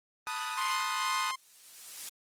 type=chord; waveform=sawtooth; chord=B dominant seventh; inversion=third; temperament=equal; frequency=880 / 987.8 / 1244.5 / 1480 Hz; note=A5 / B5 / D#6 / F#6; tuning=0 / 0 / 0 / 0 cents; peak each=-36 / -37 / -32 / -37 dBFS; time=0.27-1.31 s; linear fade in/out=0 ms
type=tone with tremolo; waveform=sawtooth; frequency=1051 Hz; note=C6; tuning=7 cents sharp; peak=-26 dBFS; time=0.57-1.36 s; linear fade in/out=10 ms; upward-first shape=sine; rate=2.2 Hz; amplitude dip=40%
type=noise with exponential growth; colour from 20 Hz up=blue; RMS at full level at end=-36 dBFS; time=0.84-2.09 s; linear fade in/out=2 ms; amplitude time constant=270 ms
effects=low-pass 11000 Hz 12 dB/octave + Opus 24 kbps